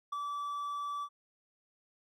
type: tone with ADSR envelope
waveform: triangle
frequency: 1156 Hz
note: D6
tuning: 28 cents flat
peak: -29 dBFS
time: 0.12-1.09 s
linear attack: 10 ms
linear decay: 6 ms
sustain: -4 dB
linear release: 61 ms
effects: none